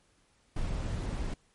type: noise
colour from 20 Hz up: brown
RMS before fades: -33 dBFS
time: 0.56-1.34 s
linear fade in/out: 5 ms
effects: pink hiss -68 dBFS RMS until 1.54 s + MP3 48 kbps